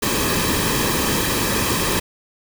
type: noise with comb filter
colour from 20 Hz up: pink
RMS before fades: -20 dBFS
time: 0.02-2 s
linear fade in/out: 10 ms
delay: 1.4 ms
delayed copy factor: -0.6
effects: none